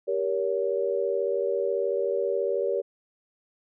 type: chord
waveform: sine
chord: G diminished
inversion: none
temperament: just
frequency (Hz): 392 / 470.4 / 564.5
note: G4 / Bb4 / Db5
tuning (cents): 0 / +16 / +31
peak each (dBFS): -28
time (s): 0.07-2.82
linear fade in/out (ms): 20
effects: none